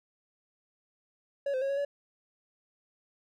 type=tone with pitch steps; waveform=triangle; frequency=561 / 517 / 547 / 556 / 569 Hz; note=C#5 / C5 / C#5 / C#5 / C#5; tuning=+21 / -21 / -23 / +5 / +45 cents; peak=-26 dBFS; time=1.46-1.85 s; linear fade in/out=5 ms; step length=78 ms; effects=none